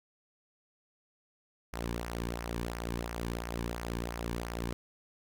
sawtooth tone with flanger, 58.27 Hz, A#1, in tune, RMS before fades -37 dBFS, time 1.73-4.73 s, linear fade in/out 0 ms, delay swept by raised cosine 0.25 to 1.55 ms, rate 2.9 Hz, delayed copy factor -0.6, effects none

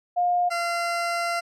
sine / 20% pulse tone pair in turn, 710 / 687 Hz, F5 / F5, +28 / -29 cents, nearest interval minor second, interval 57 cents, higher first, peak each -19 dBFS, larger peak neither, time 0.16-0.5 / 0.5-1.41 s, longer second, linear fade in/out 20 ms, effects low-pass 9000 Hz 12 dB/octave

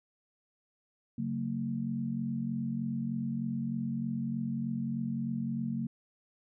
sine chord, F# major, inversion second, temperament equal with one note detuned, 138.59 / 185 / 228.3 Hz, C#3 / F#3 / A#3, 0 / 0 / -36 cents, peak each -37 / -38 / -33 dBFS, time 1.18-5.87 s, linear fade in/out 5 ms, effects none

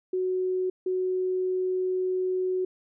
sine tone pair in turn, 370 / 370 Hz, F#4 / F#4, 0 / 0 cents, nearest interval unison, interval 0 cents, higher neither, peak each -24 dBFS, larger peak neither, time 0.13-0.7 / 0.86-2.65 s, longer second, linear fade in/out 5 ms, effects none

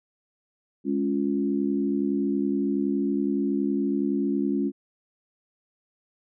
sine chord, Db major, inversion second, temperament equal, 207.7 / 277.2 / 349.2 Hz, Ab3 / Db4 / F4, 0 / 0 / 0 cents, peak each -27 / -25 / -29 dBFS, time 0.84-4.72 s, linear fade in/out 50 ms, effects none

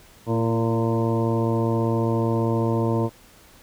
harmonic tone with a mistuned harmonic, 114.8 Hz, A#2, 26 cents flat, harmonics 1 / 2 / 3 / 4 / 5 / 6 / 8 / 9, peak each -23 / -26 / -26 / -28 / -31 / -35 / -32 / -36 dBFS, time 0.26-3.1 s, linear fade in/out 50 ms, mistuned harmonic 3, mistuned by -25 cents, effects pink hiss -51 dBFS RMS until 3.62 s

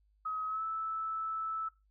sine tone with pitch glide, 1271 to 1312 Hz, D#6 to E6, +36 to -9 cents, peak -33 dBFS, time 0.25-1.69 s, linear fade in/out 10 ms, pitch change +55 cents, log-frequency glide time 0.47-0.63 s, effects noise-tail reverb RT60 0.2 s tail -17 dB re dry + added 51 Hz sine -67 dBFS peak until 1.9 s

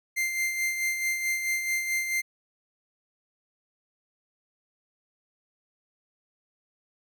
45% pulse tone with tremolo, 2093 Hz, C7, in tune, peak -24 dBFS, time 0.16-2.22 s, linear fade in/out 20 ms, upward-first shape sine, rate 4.6 Hz, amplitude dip 50%, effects none

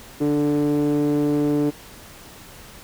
sawtooth tone with band-pass filter, 146.83 Hz, D3, in tune, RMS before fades -20 dBFS, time 0.2-1.71 s, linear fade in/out 20 ms, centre 350 Hz, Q 9, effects pink hiss -43 dBFS RMS until 2.83 s

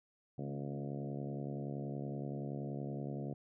harmonic tone with a mistuned harmonic, 70.6 Hz, C#2, 32 cents sharp, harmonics 2 / 3 / 4 / 5 / 6 / 7 / 8 / 9 / 10, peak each -41 / -45 / -47 / -49 / -51 / -52 / -53 / -54 / -55 dBFS, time 0.38-3.34 s, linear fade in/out 5 ms, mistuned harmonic 4, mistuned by -23 cents, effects none

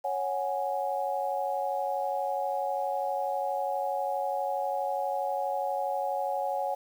sine chord, C# suspended fourth, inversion none, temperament just, 554.4 / 739.2 / 831.5 Hz, C#5 / F#5 / G#5, 0 / -2 / +2 cents, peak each -32 dBFS, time 0.04-6.75 s, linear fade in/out 10 ms, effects 9-bit

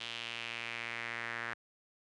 sawtooth tone with band-pass filter sweep, 116.54 Hz, A#2, in tune, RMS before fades -41 dBFS, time 0-1.54 s, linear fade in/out 10 ms, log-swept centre 3200 to 1700 Hz, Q 3.1, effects resampled to 24000 Hz

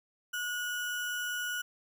sine tone with sample-and-hold, 1455 Hz, F#6, 29 cents flat, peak -32 dBFS, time 0.33-1.62 s, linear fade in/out 10 ms, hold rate 4410 Hz, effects none

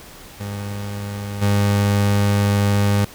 30% pulse tone with level steps, 101.5 Hz, G#2, 39 cents flat, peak -23 / -12 dBFS, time 0.4-3.05 s, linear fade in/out 5 ms, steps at 1.41 s, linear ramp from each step 20 ms, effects pink hiss -41 dBFS RMS until 3.14 s

